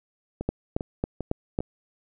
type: two click trains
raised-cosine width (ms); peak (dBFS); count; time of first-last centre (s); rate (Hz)
2; -17 / -11; 4 / 5; 0.41-1.605 / 0.49-1.589; 2.51 / 3.64
effects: none